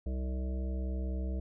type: harmonic tone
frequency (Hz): 64.2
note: C2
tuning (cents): -32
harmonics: 1 / 3 / 5 / 7 / 9 / 10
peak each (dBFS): -32 / -42 / -46 / -49 / -51 / -52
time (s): 0.06-1.4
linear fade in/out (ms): 5
effects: none